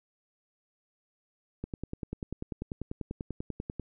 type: click train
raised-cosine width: 3 ms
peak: -22 dBFS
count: 23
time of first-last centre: 1.64-3.797 s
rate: 10.2 Hz
effects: none